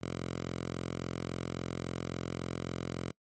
5% pulse tone with high-pass filter, 43.63 Hz, F1, 1 cent flat, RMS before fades -38 dBFS, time 0.01-3.12 s, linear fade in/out 20 ms, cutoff 110 Hz, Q 1.4, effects noise-tail reverb RT60 0.1 s tail -25 dB re dry + MP3 32 kbps

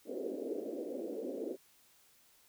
white band-pass noise, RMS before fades -40 dBFS, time 0.05-1.57 s, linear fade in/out 50 ms, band 250 to 540 Hz, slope 48 dB/octave, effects white hiss -66 dBFS RMS until 2.48 s

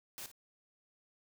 white noise with echo, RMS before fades -45 dBFS, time 0.18-0.26 s, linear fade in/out 0 ms, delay 55 ms, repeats 1, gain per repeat -12 dB, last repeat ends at 0.315 s, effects none

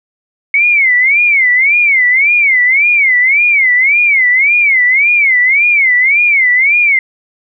sine tone with vibrato, 2186 Hz, C#7, 25 cents flat, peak -6 dBFS, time 0.54-6.99 s, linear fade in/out 2 ms, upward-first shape sine, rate 1.8 Hz, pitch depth 190 cents each way, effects none

